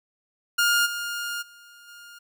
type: tone with level steps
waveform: sawtooth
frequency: 1414 Hz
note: F6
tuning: 21 cents sharp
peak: -15 / -25 / -44 / -40 dBFS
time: 0.58-2.19 s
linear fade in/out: 10 ms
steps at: 0.85 / 1.41 / 1.87 s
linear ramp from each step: 20 ms
effects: none